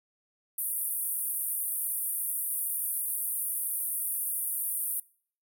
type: band-pass noise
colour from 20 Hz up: pink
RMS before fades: -32 dBFS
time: 0.58-5 s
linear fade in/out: 5 ms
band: 9200 to 16000 Hz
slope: 96 dB/octave
effects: noise-tail reverb RT60 0.5 s tail -23 dB re dry